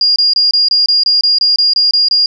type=tone bursts; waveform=sine; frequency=4833 Hz; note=D8; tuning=49 cents sharp; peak=-7 dBFS; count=13; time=0.01-2.26 s; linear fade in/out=2 ms; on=150 ms; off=25 ms; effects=none